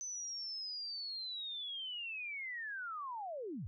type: linear sweep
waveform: sine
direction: down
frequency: 6120 to 73.42 Hz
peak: -40 dBFS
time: 0.01-3.67 s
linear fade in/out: 0 ms
effects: none